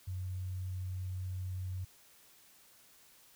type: tone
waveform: sine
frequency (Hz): 92.5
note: F#2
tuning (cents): 0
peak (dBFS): -36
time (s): 0.07-1.85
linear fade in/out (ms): 10
effects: white hiss -62 dBFS RMS until 3.35 s